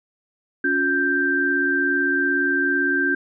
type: tone cluster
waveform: sine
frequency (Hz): 280.6 / 358.2 / 1571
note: C#4 / F4 / G6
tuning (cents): +21 / +44 / +3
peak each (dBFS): -24 / -26 / -19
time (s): 0.64-3.15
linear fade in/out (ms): 5
effects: none